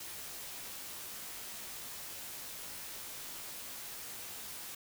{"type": "noise with comb filter", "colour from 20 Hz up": "white", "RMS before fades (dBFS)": -45, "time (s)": [0, 4.75], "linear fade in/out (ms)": 5, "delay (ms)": 17, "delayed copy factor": -0.55, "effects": []}